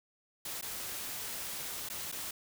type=noise with dropouts; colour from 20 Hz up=white; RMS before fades=-40 dBFS; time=0.45-2.31 s; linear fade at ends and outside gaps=5 ms; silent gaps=0.613-0.624 / 1.889-1.899 / 2.117-2.123 s; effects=none